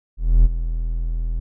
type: tone with ADSR envelope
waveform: triangle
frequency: 41.2 Hz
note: E1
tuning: in tune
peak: -5 dBFS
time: 0.17-1.4 s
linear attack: 280 ms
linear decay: 25 ms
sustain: -13 dB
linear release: 11 ms
effects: none